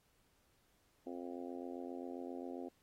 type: harmonic tone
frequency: 87.5 Hz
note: F2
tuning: 4 cents sharp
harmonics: 3 / 4 / 5 / 6 / 7 / 8 / 9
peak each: -46 / -48 / -52 / -52 / -57 / -54 / -58 dBFS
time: 1.06-2.69 s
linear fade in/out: 10 ms
effects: pink hiss -75 dBFS RMS until 2.82 s + AAC 48 kbps